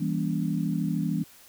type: chord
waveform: sine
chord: E diminished seventh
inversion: none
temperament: just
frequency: 164.81 / 197.78 / 237.3 / 284.8 Hz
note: E3 / G3 / Bb3 / Db4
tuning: 0 / +16 / +31 / +47 cents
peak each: -28 / -30 / -32 / -32 dBFS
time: 0-1.24 s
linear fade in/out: 10 ms
effects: white hiss -53 dBFS RMS until 1.48 s